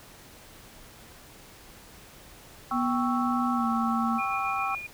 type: chord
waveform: sine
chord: C# diminished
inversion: second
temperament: equal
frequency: 784 / 1108.7 / 1318.5 Hz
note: G5 / C#6 / E6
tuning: 0 / 0 / 0 cents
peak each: -31 dBFS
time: 2.71-4.75 s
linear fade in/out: 2 ms
type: tone with pitch glide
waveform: sine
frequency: 243.8 to 231.3 Hz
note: B3 to A#3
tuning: -22 to -13 cents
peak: -26 dBFS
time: 2.71-4.21 s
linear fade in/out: 50 ms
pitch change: -91 cents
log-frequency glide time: 3.53-3.67 s
type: tone with tremolo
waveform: sine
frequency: 2432 Hz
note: D#7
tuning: 40 cents flat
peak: -31 dBFS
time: 4.18-4.87 s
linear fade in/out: 10 ms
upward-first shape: sine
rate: 7.4 Hz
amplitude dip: 50%
effects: pink hiss -50 dBFS RMS until 4.93 s